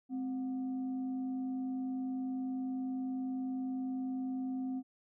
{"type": "tone with frequency modulation", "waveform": "sine", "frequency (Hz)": 260, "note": "C4", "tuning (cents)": -11, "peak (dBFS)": -34, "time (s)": [0.09, 4.83], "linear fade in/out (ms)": 50, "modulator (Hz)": 470, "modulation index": 0.26, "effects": []}